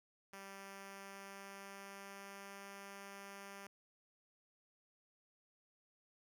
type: tone with pitch glide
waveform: 5% pulse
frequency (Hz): 196 to 198.05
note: G3 to G3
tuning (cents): 0 to +18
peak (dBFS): -39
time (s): 0.33-3.67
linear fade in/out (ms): 2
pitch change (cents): +18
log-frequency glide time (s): 0.46-2.69
effects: none